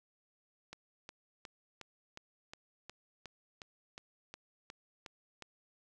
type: click train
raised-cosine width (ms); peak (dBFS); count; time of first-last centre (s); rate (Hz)
0.2; -29; 14; 0.73-5.423; 2.77
effects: none